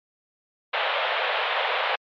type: band-pass noise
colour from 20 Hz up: pink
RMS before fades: -25 dBFS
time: 0.73-1.96 s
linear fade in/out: 10 ms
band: 510 to 3600 Hz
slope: 48 dB/octave
effects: MP3 64 kbps